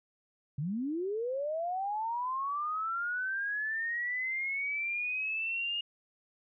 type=linear sweep; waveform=sine; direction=up; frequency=131.4 to 2856 Hz; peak=-31 dBFS; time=0.58-5.81 s; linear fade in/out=5 ms; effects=none